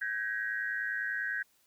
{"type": "tone cluster", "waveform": "sine", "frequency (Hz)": [1539, 1649, 1894], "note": ["G6", "G#6", "A#6"], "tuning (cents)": [-32, -13, 27], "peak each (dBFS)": [-36, -35, -37], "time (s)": [0.01, 1.43], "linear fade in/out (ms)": 10, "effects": ["white hiss -69 dBFS RMS until 1.66 s"]}